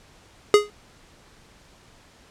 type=tone with exponential decay; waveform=square; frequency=415.3 Hz; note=G#4; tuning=in tune; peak=-8 dBFS; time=0.54-0.7 s; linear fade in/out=1 ms; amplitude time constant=34 ms; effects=pink hiss -53 dBFS RMS until 2.3 s + low-pass 8000 Hz 12 dB/octave